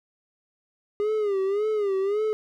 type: tone with vibrato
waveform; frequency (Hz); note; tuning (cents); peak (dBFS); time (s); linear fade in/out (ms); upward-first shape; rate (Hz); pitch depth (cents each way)
triangle; 407.5; G#4; -33; -20; 1-2.33; 0; sine; 1.8; 110
effects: none